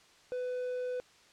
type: tone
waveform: triangle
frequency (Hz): 499.8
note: B4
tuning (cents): +21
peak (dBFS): -31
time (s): 0.32-1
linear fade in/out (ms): 0
effects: white hiss -61 dBFS RMS until 1.32 s + low-pass 6000 Hz 12 dB/octave